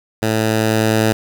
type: tone with level ramp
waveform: 10% pulse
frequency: 110 Hz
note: A2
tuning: in tune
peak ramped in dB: -7 to -4 dBFS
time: 0.22-1.13 s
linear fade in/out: 10 ms
effects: 7-bit